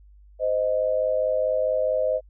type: tone pair together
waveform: sine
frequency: 517.7 / 622.3 Hz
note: C5 / D#5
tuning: -18 / 0 cents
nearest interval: minor third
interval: 318 cents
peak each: -23 dBFS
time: 0.39-2.21 s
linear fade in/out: 50 ms
effects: added 50 Hz sine -48 dBFS peak until 2.29 s